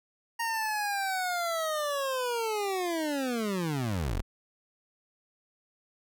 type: linear sweep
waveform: 25% pulse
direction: down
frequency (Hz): 932.3 to 32.12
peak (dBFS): -25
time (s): 0.39-4.22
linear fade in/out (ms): 10
effects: none